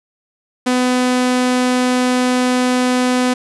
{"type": "tone", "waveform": "sawtooth", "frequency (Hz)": 251.1, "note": "B3", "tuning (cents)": 29, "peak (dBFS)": -9, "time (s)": [0.66, 3.34], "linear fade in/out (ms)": 10, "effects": ["resampled to 24000 Hz", "8-bit"]}